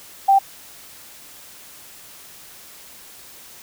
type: tone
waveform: sine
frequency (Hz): 784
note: G5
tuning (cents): 0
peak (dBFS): -10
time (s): 0.28-0.39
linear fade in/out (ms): 10
effects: white hiss -43 dBFS RMS until 3.62 s